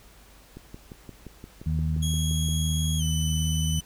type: click train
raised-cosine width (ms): 3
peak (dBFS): -27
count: 12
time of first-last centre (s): 0.57-2.486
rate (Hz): 5.74
type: harmonic tone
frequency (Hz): 78.5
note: D#2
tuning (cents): +16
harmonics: 1 / 2 / 3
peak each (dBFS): -26 / -26 / -39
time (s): 1.66-3.8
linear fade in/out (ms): 5
type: tone with pitch glide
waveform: 20% pulse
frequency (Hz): 3314 to 3004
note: G#7 to F#7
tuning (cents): -4 to +26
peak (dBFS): -25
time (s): 2.02-3.81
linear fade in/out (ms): 10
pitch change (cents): -170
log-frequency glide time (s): 2.98-3.03
effects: added 50 Hz sine -54 dBFS peak until 3.85 s + pink hiss -54 dBFS RMS until 3.85 s